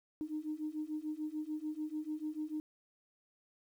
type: beating tone pair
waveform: sine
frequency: 303.3 / 310.1 Hz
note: D#4 / D#4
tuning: -44 / -6 cents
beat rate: 6.8 Hz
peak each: -40 / -39 dBFS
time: 0.21-2.6 s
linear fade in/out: 0 ms
effects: tanh soft clip ceiling -29 dBFS + 11-bit